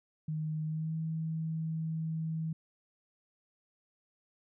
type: tone with pitch glide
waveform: sine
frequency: 155.56 to 160.4 Hz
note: D#3 to E3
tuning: 0 to -47 cents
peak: -32 dBFS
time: 0.28-2.53 s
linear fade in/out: 5 ms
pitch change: +53 cents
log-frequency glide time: 0.65-0.95 s
effects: none